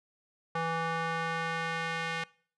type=tone with band-pass filter sweep; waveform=square; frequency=164.81 Hz; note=E3; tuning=in tune; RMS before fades=-33 dBFS; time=0.55-2.24 s; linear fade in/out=5 ms; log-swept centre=1100 to 2100 Hz; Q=1.3; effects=noise-tail reverb RT60 0.5 s tail -23 dB re dry + resampled to 24000 Hz